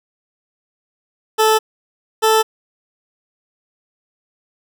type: tone pair in turn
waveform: 20% pulse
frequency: 437 / 439.8 Hz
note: A4 / A4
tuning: -12 / -1 cents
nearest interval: unison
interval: 11 cents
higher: second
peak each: -6 dBFS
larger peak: neither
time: 1.38-1.59 / 2.22-2.43 s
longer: neither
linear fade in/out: 20 ms
effects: none